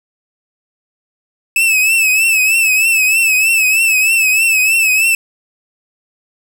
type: tone with vibrato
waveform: 45% pulse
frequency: 2606 Hz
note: E7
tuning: 20 cents flat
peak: -9 dBFS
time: 1.56-5.15 s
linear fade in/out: 2 ms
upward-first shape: triangle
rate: 3.2 Hz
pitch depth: 80 cents each way
effects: none

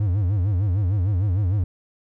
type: tone with vibrato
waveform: triangle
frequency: 96.1 Hz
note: G2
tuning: 34 cents flat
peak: -16 dBFS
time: 0-1.64 s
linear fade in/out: 5 ms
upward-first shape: sine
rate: 6.6 Hz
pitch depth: 190 cents each way
effects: none

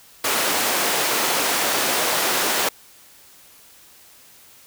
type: high-pass noise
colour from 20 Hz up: pink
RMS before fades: -21 dBFS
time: 0.24-2.69 s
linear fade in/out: 5 ms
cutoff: 420 Hz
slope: 12 dB/octave
effects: white hiss -49 dBFS RMS until 4.66 s

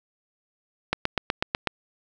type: click train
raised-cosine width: 0.3 ms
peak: -6 dBFS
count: 7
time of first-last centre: 0.93-1.673 s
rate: 8.08 Hz
effects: none

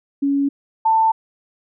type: tone pair in turn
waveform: sine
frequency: 279.8 / 890.1 Hz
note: C#4 / A5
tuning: +16 / +20 cents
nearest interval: octave + minor sixth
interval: 2004 cents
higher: second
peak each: -15 / -12 dBFS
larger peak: second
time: 0.22-0.49 / 0.85-1.12 s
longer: neither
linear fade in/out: 10 ms
effects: none

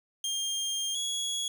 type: tone pair in turn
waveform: 25% pulse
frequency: 3203 / 3342 Hz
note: G7 / G#7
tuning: +37 / +10 cents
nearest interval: minor second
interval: 73 cents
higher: second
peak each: -26 dBFS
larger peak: neither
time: 0.24-0.95 / 0.95-1.48 s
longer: first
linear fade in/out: 2 ms
effects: none

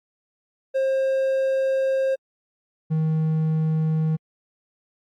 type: tone pair in turn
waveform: triangle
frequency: 533 / 157.96 Hz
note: C5 / D#3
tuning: +32 / +26 cents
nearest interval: octave + major sixth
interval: 2106 cents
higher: first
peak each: -17 dBFS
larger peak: neither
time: 0.74-2.16 / 2.9-4.17 s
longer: first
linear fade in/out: 20 ms
effects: AAC 64 kbps

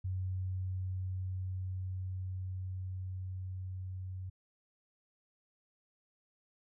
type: tone with level ramp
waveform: sine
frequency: 93.1 Hz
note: F#2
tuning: 11 cents sharp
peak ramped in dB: -33 to -39 dBFS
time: 0.04-4.3 s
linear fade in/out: 10 ms
effects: none

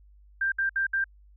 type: tone bursts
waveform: sine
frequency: 1582 Hz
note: G6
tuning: 15 cents sharp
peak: -23 dBFS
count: 4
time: 0.41-1.042 s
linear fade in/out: 5 ms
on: 110 ms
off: 64 ms
effects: added 50 Hz sine -52 dBFS peak until 1.36 s

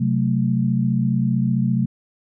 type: chord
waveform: sine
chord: F# diminished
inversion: second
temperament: equal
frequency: 130.81 / 185 / 220 Hz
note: C3 / F#3 / A3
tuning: 0 / 0 / 0 cents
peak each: -20 / -22 / -21 dBFS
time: 0-1.86 s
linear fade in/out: 10 ms
effects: none

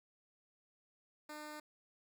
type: tone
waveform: 10% pulse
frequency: 301.8 Hz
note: D4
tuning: 47 cents sharp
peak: -38 dBFS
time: 1.29-1.6 s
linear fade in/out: 5 ms
effects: none

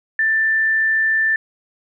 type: tone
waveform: sine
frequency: 1773 Hz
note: A6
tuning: 13 cents sharp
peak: -14 dBFS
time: 0.19-1.36 s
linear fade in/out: 2 ms
effects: none

